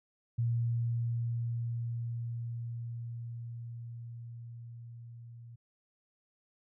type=tone with level ramp; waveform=sine; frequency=117.5 Hz; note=A#2; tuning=14 cents sharp; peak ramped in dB=-27 to -47 dBFS; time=0.38-5.56 s; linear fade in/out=10 ms; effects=none